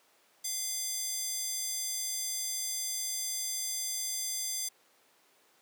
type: tone with high-pass filter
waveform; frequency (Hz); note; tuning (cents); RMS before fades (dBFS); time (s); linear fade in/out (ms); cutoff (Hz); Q
square; 689; F5; -24; -35; 0.44-4.69; 10; 6200; 1.6
effects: pink hiss -65 dBFS RMS until 5.61 s + high-pass 400 Hz 12 dB/octave